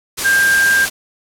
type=tone in noise; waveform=sine; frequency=1595 Hz; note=G6; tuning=30 cents sharp; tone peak=-10 dBFS; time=0.24-0.86 s; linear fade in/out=20 ms; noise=white; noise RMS=-20 dBFS; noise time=0.17-0.9 s; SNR=+7 dB; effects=low-pass 12000 Hz 12 dB/octave